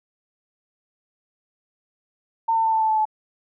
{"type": "tone with pitch steps", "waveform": "sine", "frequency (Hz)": [907, 899.7, 892.4, 885.3, 878.1, 871.1, 864], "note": ["A#5", "A5", "A5", "A5", "A5", "A5", "A5"], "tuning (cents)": [-48, 38, 24, 10, -4, -18, -32], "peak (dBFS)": -17, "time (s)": [2.48, 3.054], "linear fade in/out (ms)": 10, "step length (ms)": 82, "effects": []}